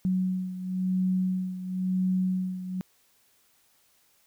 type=beating tone pair; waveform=sine; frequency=185.1 / 186.07 Hz; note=F#3 / F#3; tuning=+1 / +10 cents; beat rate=0.97 Hz; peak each=-26 / -31 dBFS; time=0.05-2.81 s; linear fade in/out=0 ms; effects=white hiss -65 dBFS RMS until 4.26 s